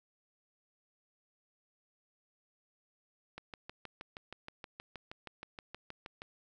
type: click train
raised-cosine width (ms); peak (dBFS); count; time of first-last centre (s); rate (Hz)
0.3; -28; 19; 3.38-6.219; 6.34
effects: none